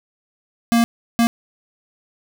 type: tone bursts at uneven times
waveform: square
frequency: 233.1 Hz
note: A#3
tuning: in tune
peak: -13 dBFS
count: 2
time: 0.72-0.84 / 1.19-1.27 s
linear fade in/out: 0 ms
effects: none